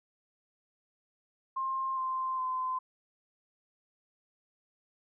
sine tone with pitch steps, 1060 / 1044 / 1029 Hz, C6 / C6 / C6, +22 / -4 / -29 cents, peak -30 dBFS, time 1.56-2.79 s, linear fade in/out 10 ms, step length 410 ms, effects none

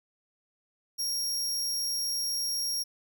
sawtooth tone, 5588 Hz, F8, in tune, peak -26 dBFS, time 0.98-2.84 s, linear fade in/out 20 ms, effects none

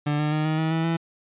30% pulse tone with pitch steps, 147.7 / 150.54 / 153.44 / 156.39 / 159.4 / 162.47 / 165.6 Hz, D3 / D3 / D#3 / D#3 / D#3 / E3 / E3, +10 / +43 / -24 / +9 / +42 / -25 / +8 cents, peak -19 dBFS, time 0.06-0.97 s, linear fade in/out 10 ms, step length 130 ms, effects resampled to 8000 Hz

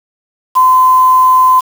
sine tone with quantisation, 1024 Hz, C6, 38 cents flat, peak -4 dBFS, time 0.55-1.61 s, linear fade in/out 20 ms, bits 4, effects none

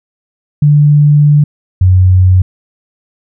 sine tone pair in turn, 147.3 / 92.31 Hz, D3 / F#2, +6 / -4 cents, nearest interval minor sixth, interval 810 cents, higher first, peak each -3 dBFS, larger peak neither, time 0.62-1.44 / 1.81-2.42 s, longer first, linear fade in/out 5 ms, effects none

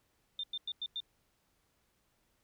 sine tone bursts, 3600 Hz, A7, 39 cents sharp, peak -35 dBFS, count 5, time 0.39-1.003 s, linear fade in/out 2 ms, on 45 ms, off 97 ms, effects pink hiss -75 dBFS RMS until 2.43 s

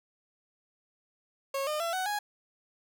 30% pulse tone with pitch steps, 547 / 606.9 / 673.4 / 747.2 / 829.1 Hz, C#5 / D#5 / E5 / F#5 / G#5, -23 / -43 / +37 / +17 / -3 cents, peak -27 dBFS, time 1.54-2.19 s, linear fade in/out 5 ms, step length 130 ms, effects none

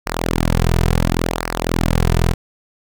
sawtooth tone with flanger, 41.97 Hz, E1, 32 cents sharp, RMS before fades -17 dBFS, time 0.06-2.34 s, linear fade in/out 10 ms, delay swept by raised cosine 0.28 to 3.68 ms, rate 0.71 Hz, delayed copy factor -0.8, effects none

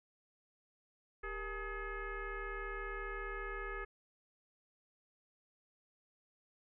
sine tone with frequency modulation, 830.6 Hz, G#5, in tune, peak -39 dBFS, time 1.23-3.85 s, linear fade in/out 10 ms, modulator 434 Hz, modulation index 2.7, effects none

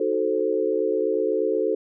sine chord, D# diminished seventh, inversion none, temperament equal with one note detuned, 311.1 / 371.7 / 440 / 523.3 Hz, D#4 / F#4 / A4 / C5, 0 / +8 / 0 / 0 cents, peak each -29 / -26 / -23 / -27 dBFS, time 0-1.75 s, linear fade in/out 5 ms, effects none

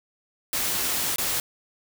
white noise with dropouts, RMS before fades -26 dBFS, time 0.53-1.4 s, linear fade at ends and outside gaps 1 ms, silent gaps 1.16-1.183 s, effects none

